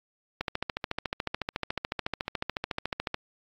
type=click train; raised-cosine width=0.3 ms; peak=-13 dBFS; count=39; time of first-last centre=0.41-3.144 s; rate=13.9 Hz; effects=AAC 64 kbps